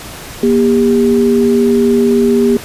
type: tone pair together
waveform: sine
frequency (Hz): 237.8 / 400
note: A#3 / G4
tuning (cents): +35 / +35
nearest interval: major sixth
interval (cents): 900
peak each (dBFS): -10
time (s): 0.43-2.57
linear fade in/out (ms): 2
effects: pink hiss -29 dBFS RMS until 2.64 s + resampled to 32000 Hz